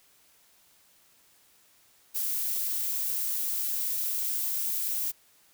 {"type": "noise", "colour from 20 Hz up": "violet", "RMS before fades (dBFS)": -30, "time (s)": [2.14, 5.12], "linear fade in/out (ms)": 20, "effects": ["white hiss -62 dBFS RMS until 5.53 s"]}